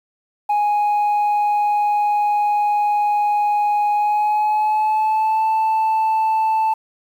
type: tone with pitch glide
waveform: sine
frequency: 830.6 to 880 Hz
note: G#5 to A5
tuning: 0 to 0 cents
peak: -12 dBFS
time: 0.49-6.74 s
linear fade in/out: 10 ms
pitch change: +100 cents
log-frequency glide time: 3.93-5.44 s
effects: tanh soft clip ceiling -14 dBFS + 8-bit